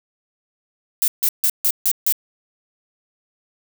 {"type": "noise bursts", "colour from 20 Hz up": "violet", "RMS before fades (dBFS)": -17, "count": 6, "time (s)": [1.02, 2.124], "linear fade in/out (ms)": 0, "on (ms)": 59, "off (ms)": 150, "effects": []}